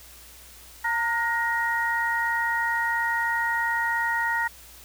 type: tone cluster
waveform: sine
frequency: 918 / 1432 / 1881 Hz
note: A#5 / F6 / A#6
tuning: -27 / +43 / +15 cents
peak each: -27 / -30 / -25 dBFS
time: 0.84-4.48 s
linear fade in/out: 10 ms
effects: added 60 Hz sine -52 dBFS peak until 4.84 s + white hiss -48 dBFS RMS until 4.84 s